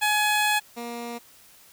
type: tone pair in turn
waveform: 15% pulse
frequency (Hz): 843 / 236.6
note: G#5 / A#3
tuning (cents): +26 / +26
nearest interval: octave + minor seventh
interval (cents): 2200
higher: first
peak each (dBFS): -14 / -26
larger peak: first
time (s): 0.01-0.6 / 0.76-1.19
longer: first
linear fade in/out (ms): 20
effects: white hiss -53 dBFS RMS until 1.72 s